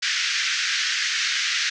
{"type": "band-pass noise", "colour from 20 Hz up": "pink", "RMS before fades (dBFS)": -24, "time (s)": [0.02, 1.7], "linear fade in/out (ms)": 10, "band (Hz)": [1500, 6400], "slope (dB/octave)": 48, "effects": []}